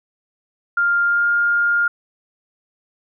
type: tone with pitch glide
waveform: sine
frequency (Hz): 1400 to 1410.6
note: F6 to F6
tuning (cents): +4 to +17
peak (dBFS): -14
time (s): 0.77-1.88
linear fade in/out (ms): 5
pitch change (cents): +13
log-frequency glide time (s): 1.04-1.27
effects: none